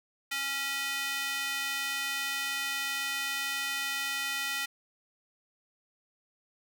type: tone with high-pass filter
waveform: square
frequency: 276.3 Hz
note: C#4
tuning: 6 cents flat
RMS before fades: -33 dBFS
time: 0.31-4.66 s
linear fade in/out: 10 ms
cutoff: 2000 Hz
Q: 1.6
effects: none